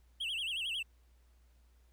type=tone with vibrato; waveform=triangle; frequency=2960 Hz; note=F#7; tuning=in tune; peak=-33 dBFS; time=0.2-0.83 s; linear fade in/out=10 ms; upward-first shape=sine; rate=11 Hz; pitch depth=200 cents each way; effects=added 60 Hz sine -62 dBFS peak until 1.92 s + pink hiss -75 dBFS RMS until 1.92 s